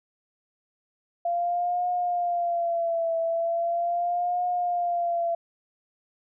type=tone with vibrato; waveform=sine; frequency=688 Hz; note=F5; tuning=26 cents flat; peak=-23 dBFS; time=1.25-5.35 s; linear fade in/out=5 ms; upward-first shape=triangle; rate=0.39 Hz; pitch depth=73 cents each way; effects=none